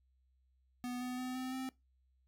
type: tone with pitch steps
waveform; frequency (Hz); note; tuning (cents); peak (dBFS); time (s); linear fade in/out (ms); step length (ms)
square; 246.9 / 250.3 / 253.8 / 257.4 / 261; B3 / B3 / B3 / C4 / C4; 0 / +23 / +47 / -28 / -4; -39; 0.84-1.69; 0; 170
effects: noise-tail reverb RT60 0.2 s tail -21 dB re dry + added 64 Hz sine -70 dBFS peak until 2.27 s